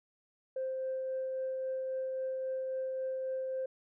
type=tone with tremolo; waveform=sine; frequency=523.3 Hz; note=C5; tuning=in tune; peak=-31 dBFS; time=0.56-3.66 s; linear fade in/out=5 ms; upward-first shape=triangle; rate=3.7 Hz; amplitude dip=25%; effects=tanh soft clip ceiling -29 dBFS